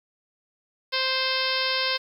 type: harmonic tone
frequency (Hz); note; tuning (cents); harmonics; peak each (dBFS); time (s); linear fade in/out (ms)
523; C5; -1; 1 / 2 / 3 / 4 / 5 / 6 / 7 / 8 / 9 / 10; -32 / -32 / -32 / -32 / -32 / -32 / -32 / -32 / -32 / -32; 0.92-1.98; 20
effects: 9-bit